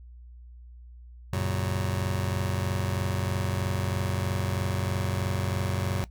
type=chord; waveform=sawtooth; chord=F# major; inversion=none; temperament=just; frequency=92.5 / 115.62 / 138.75 Hz; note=F#2 / A#2 / C#3; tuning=0 / -14 / +2 cents; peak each=-24 / -29 / -29 dBFS; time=1.33-6.04 s; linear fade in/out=0 ms; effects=noise-tail reverb RT60 0.1 s tail -17 dB re dry + added 60 Hz sine -44 dBFS peak until 6.1 s